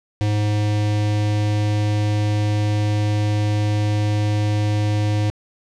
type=tone with notch filter; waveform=square; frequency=104.9 Hz; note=G#2; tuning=18 cents sharp; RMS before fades=-19 dBFS; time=0.21-5.3 s; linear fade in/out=0 ms; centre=1300 Hz; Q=1.6; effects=low-pass 6000 Hz 12 dB/octave